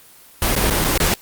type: noise with dropouts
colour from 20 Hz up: pink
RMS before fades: -17 dBFS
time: 0.42-1.14 s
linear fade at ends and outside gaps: 1 ms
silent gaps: 0.552-0.563 / 0.7-0.707 / 0.842-0.846 / 0.977-1.001 s
effects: white hiss -46 dBFS RMS until 1.21 s + Opus 24 kbps